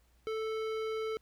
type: tone with hard clipping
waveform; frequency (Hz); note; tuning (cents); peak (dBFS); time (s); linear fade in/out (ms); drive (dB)
sine; 440; A4; 0; -35; 0.27-1.17; 0; 15
effects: added 60 Hz sine -65 dBFS peak until 1.21 s + pink hiss -72 dBFS RMS until 1.21 s